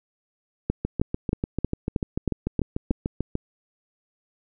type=two click trains; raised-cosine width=3 ms; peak=-9 / -12 dBFS; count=8 / 18; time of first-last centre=0.7-2.908 / 0.85-3.354 s; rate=3.17 / 6.79 Hz; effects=none

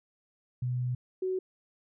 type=tone pair in turn; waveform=sine; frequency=124.6 / 373.4 Hz; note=B2 / F#4; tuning=+16 / +16 cents; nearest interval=octave + perfect fifth; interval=1900 cents; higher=second; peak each=-28 dBFS; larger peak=neither; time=0.62-0.95 / 1.22-1.39 s; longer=first; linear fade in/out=5 ms; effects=none

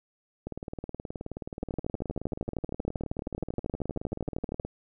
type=two click trains; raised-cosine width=2 ms; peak=-17 / -22 dBFS; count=39 / 80; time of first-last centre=1.63-4.599 / 0.47-4.65 s; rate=12.8 / 18.9 Hz; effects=none

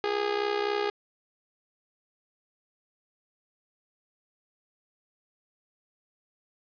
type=tone with amplitude modulation; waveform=sawtooth; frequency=411.7 Hz; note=G#4; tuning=15 cents flat; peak=-19 dBFS; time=0.04-0.9 s; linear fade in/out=0 ms; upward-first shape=sine; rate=63.8 Hz; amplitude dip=70%; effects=resampled to 11025 Hz + 8-bit

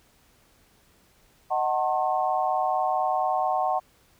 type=chord; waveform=sine; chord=D# diminished seventh; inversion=none; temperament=just; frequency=622.3 / 746.7 / 896 / 1075.3 Hz; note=D#5 / F#5 / A5 / C6; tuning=0 / +16 / +31 / +47 cents; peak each=-30 / -24 / -30 / -30 dBFS; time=1.5-3.8 s; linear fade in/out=20 ms; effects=pink hiss -61 dBFS RMS until 4.19 s

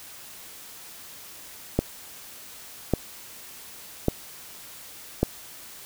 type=click train; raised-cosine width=2 ms; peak=-6 dBFS; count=4; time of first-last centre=1.79-5.23 s; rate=0.872 Hz; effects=white hiss -44 dBFS RMS until 5.85 s

